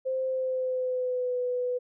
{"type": "tone with pitch glide", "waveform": "sine", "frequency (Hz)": [522, 496.1], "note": ["C5", "B4"], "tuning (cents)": [-4, 8], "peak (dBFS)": -26, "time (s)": [0.05, 1.79], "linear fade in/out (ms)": 20, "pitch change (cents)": -88, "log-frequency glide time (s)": [0.27, 1.39], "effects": []}